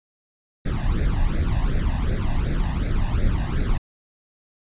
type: noise with flanger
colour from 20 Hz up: brown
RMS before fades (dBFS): -21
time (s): 0.65-3.78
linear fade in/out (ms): 10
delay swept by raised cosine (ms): 0.49 to 1.14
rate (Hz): 2.7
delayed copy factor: +0.8
effects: resampled to 8000 Hz